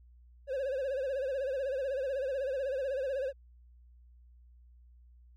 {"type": "tone with vibrato", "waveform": "triangle", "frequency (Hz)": 536, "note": "C5", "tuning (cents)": 42, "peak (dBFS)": -29, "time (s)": [0.47, 3.33], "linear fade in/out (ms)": 50, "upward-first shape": "sine", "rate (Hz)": 16, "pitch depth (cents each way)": 100, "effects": ["added 60 Hz sine -55 dBFS peak until 5.36 s"]}